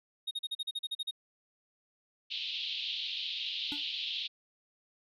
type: tone bursts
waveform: triangle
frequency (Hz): 3729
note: A#7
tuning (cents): 0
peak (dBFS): -31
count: 11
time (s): 0.27-1.111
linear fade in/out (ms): 10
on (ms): 41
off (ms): 39
type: band-pass noise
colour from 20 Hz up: pink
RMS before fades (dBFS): -37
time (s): 2.3-4.28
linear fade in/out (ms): 20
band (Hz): 2900 to 4000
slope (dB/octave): 48
type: tone with exponential decay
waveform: square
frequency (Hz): 290.9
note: D4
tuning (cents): -16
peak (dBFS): -36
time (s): 3.72-3.85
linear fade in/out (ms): 0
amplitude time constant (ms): 28
effects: resampled to 32000 Hz